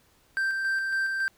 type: tone with tremolo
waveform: triangle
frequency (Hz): 1568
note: G6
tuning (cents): 0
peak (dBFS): -22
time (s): 0.37-1.28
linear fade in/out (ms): 0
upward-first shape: square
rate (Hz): 3.6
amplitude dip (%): 30
effects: pink hiss -63 dBFS RMS until 1.37 s